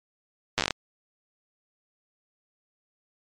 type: slowing click train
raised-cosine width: 0.2 ms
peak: -6 dBFS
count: 9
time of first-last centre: 0.58-0.707 s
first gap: 8 ms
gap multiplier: 1.19
effects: MP3 64 kbps